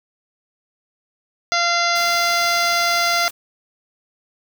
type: harmonic tone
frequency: 690 Hz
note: F5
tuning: 21 cents flat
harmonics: 1 / 2 / 3 / 4 / 5 / 6 / 7 / 8 / 9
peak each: -22 / -21 / -22 / -32 / -29 / -28 / -24 / -32 / -29 dBFS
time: 1.52-3.28 s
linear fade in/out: 0 ms
type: noise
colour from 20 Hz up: white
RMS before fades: -33 dBFS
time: 1.95-3.31 s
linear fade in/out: 10 ms
effects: none